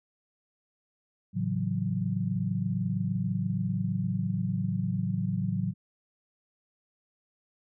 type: chord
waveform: sine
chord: F# minor seventh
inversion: first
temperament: equal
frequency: 110 / 138.59 / 164.81 / 185 Hz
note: A2 / C#3 / E3 / F#3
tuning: 0 / 0 / 0 / 0 cents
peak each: -32 / -34 / -34 / -30 dBFS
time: 1.33-5.74 s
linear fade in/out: 50 ms
effects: none